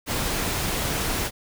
pink noise, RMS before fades -26 dBFS, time 0.06-1.31 s, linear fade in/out 50 ms, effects none

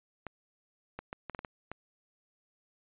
clicks, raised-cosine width 0.5 ms, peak -24 dBFS, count 8, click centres 0.267 / 0.99 / 1.129 / 1.297 / 1.348 / 1.391 / 1.448 / 1.716 s, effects resampled to 8000 Hz

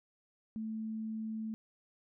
sine tone, 220 Hz, A3, in tune, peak -36 dBFS, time 0.56-1.54 s, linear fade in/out 0 ms, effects none

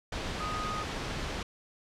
sine tone in noise, 1244.5 Hz, D#6, in tune, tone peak -34 dBFS, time 0.4-0.83 s, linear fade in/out 5 ms, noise pink, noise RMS -35 dBFS, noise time 0.12-1.43 s, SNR -2 dB, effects low-pass 5000 Hz 12 dB/octave

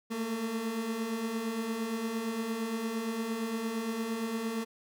30% pulse beating tone pair, 218.6 / 227.3 Hz, A3 / A#3, -11 / -43 cents, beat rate 8.7 Hz, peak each -37 / -30 dBFS, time 0.1-4.65 s, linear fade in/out 20 ms, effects none

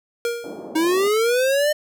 square tone with exponential decay, 471.2 Hz, A#4, 19 cents sharp, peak -19 dBFS, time 0.25-0.76 s, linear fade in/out 1 ms, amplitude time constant 110 ms
pink band-pass noise, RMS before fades -35 dBFS, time 0.44-1.08 s, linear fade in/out 2 ms, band 230 to 700 Hz, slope 24 dB/octave
square linear sweep, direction up, 311.1 to 609 Hz, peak -17 dBFS, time 0.75-1.73 s, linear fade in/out 10 ms
effects none

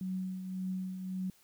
sine tone with tremolo, 186.5 Hz, F#3, 14 cents sharp, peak -32 dBFS, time 0.01-1.3 s, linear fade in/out 2 ms, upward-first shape triangle, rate 1.8 Hz, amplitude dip 55%, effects white hiss -65 dBFS RMS until 1.43 s

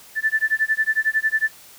sine tone with tremolo, 1760 Hz, A6, in tune, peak -14 dBFS, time 0.15-1.51 s, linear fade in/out 50 ms, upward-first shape sine, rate 11 Hz, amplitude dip 100%, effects white hiss -46 dBFS RMS until 1.78 s

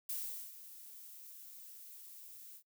violet noise with ADSR envelope, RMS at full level -39 dBFS, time 0.09-2.63 s, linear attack 5 ms, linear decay 420 ms, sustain -14 dB, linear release 78 ms, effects noise-tail reverb RT60 0.1 s tail -24 dB re dry

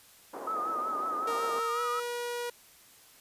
pink band-pass noise, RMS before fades -41 dBFS, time 0.33-1.6 s, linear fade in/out 10 ms, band 310 to 1200 Hz, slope 24 dB/octave
sine tone with vibrato, 1261 Hz, D#6, 23 cents sharp, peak -30 dBFS, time 0.47-2 s, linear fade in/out 5 ms, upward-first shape triangle, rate 5.4 Hz, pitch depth 78 cents each way
sawtooth tone with pitch glide, 463.6 to 481.1 Hz, A#4 to B4, -10 to -45 cents, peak -29 dBFS, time 1.27-2.5 s, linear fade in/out 5 ms, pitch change +65 cents, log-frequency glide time 1.69-1.82 s
effects white hiss -57 dBFS RMS until 3.2 s + resampled to 32000 Hz

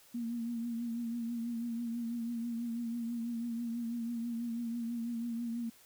sine tone with vibrato, 233.8 Hz, A#3, 5 cents sharp, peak -34 dBFS, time 0.14-5.7 s, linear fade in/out 10 ms, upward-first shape triangle, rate 6.1 Hz, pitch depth 51 cents each way, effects white hiss -61 dBFS RMS until 5.85 s

